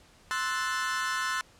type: chord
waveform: 40% pulse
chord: F# half-diminished seventh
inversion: second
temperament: equal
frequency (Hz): 1046.5 / 1318.5 / 1480 / 1760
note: C6 / E6 / F#6 / A6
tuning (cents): 0 / 0 / 0 / 0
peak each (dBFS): -33 / -34 / -33 / -33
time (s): 0.31-1.41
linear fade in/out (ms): 0
effects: pink hiss -58 dBFS RMS until 1.59 s + low-pass 9000 Hz 12 dB/octave